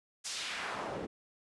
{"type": "noise with band-pass filter sweep", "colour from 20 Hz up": "pink", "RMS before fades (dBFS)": -39, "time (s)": [0.24, 1.07], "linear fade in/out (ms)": 20, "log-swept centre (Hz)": [6900, 330], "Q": 1.2, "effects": ["resampled to 24000 Hz"]}